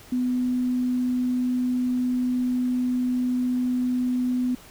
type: tone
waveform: sine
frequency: 250 Hz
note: B3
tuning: 21 cents sharp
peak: -21 dBFS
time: 0.12-4.55 s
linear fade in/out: 5 ms
effects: pink hiss -48 dBFS RMS until 4.7 s